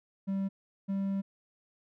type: tone pair in turn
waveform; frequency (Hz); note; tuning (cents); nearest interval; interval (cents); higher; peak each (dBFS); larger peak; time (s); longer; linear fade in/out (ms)
triangle; 194.6 / 195.68; G3 / G3; -12 / -3; unison; 9; second; -27; neither; 0.27-0.49 / 0.88-1.22; second; 20
effects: none